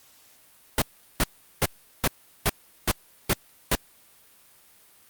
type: noise bursts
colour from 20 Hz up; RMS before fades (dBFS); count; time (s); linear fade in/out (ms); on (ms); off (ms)
pink; -21; 8; 0.78-3.752; 2; 39; 380
effects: white hiss -56 dBFS RMS until 5.09 s + Opus 48 kbps